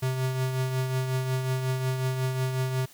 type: tone with tremolo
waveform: square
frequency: 130 Hz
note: C3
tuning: 11 cents flat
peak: -24 dBFS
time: 0.02-2.86 s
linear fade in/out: 10 ms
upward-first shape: triangle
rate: 5.5 Hz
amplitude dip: 50%
effects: white hiss -53 dBFS RMS until 2.93 s